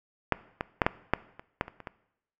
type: clicks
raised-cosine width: 0.5 ms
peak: -6 / -14 / -6 / -6 / -6 / -27 / -11 / -26 / -28 / -21 dBFS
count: 10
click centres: 0.323 / 0.609 / 0.818 / 0.865 / 1.136 / 1.395 / 1.611 / 1.681 / 1.803 / 1.872 s
effects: noise-tail reverb RT60 0.8 s tail -19 dB re dry